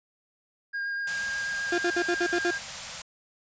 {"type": "tone with vibrato", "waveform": "triangle", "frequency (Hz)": 1618, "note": "G#6", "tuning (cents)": -46, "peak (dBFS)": -27, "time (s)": [0.73, 2.59], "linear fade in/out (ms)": 20, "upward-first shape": "triangle", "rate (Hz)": 8.1, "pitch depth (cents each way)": 12}
{"type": "band-stop noise", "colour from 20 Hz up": "white", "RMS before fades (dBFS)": -36, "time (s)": [1.07, 3.02], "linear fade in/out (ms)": 5, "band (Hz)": [230, 490], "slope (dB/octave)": 96}
{"type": "tone bursts", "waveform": "35% pulse", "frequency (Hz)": 349.2, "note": "F4", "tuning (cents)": 0, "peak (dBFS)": -22, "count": 7, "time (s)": [1.72, 2.508], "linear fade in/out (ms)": 5, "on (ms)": 62, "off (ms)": 59}
{"effects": ["resampled to 16000 Hz"]}